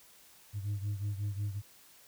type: beating tone pair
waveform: sine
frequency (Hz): 100.9 / 106.4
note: G#2 / G#2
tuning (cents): -49 / +42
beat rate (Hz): 5.5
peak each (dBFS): -32 / -36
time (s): 0.53-1.62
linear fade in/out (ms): 50
effects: tanh soft clip ceiling -30 dBFS + white hiss -59 dBFS RMS until 2.07 s